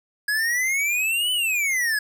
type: exponential two-way sweep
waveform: square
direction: up then down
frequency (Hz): 1661.2 to 3029 to 1661.2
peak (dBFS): -21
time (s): 0.28-1.99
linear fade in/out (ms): 5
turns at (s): 1.32
effects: none